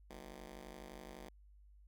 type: ring-modulated tone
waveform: 10% pulse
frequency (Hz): 136.9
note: C#3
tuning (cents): -21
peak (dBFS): -39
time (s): 0.1-1.29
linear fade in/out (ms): 5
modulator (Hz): 94.4
effects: added 50 Hz sine -59 dBFS peak until 1.87 s